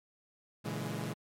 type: chord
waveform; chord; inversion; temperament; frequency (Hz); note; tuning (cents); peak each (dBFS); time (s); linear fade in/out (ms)
sawtooth; A# half-diminished seventh; none; equal with one note detuned; 116.54 / 142.24 / 164.81 / 207.7; A#2 / C#3 / E3 / G#3; 0 / +45 / 0 / 0; -37 / -37 / -37 / -37; 0.64-1.14; 20
effects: MP3 64 kbps